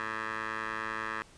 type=tone with band-pass filter; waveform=15% pulse; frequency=110 Hz; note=A2; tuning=in tune; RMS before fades=-36 dBFS; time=0-1.22 s; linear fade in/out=0 ms; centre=1500 Hz; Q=4.1; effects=pink hiss -57 dBFS RMS until 1.37 s + resampled to 22050 Hz